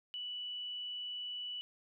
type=tone; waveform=sine; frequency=2960 Hz; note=F#7; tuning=in tune; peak=-39 dBFS; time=0.14-1.61 s; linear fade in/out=0 ms; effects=none